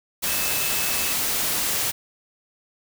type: tone in noise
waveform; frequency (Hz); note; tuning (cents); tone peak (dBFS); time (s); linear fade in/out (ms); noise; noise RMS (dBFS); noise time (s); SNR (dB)
sine; 2608; E7; -19; -32; 0.26-1.14; 20; white; -24; 0.22-1.92; -11
effects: none